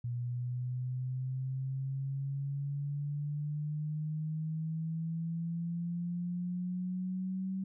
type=exponential sweep; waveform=sine; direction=up; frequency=120.4 to 191.2 Hz; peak=-33 dBFS; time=0.04-7.64 s; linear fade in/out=5 ms; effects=none